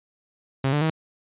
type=tone with pitch steps; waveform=sawtooth; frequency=134.8 / 147.5 / 159 Hz; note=C#3 / D3 / D#3; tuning=-48 / +8 / +38 cents; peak=-16 dBFS; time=0.64-0.901 s; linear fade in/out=5 ms; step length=87 ms; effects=resampled to 8000 Hz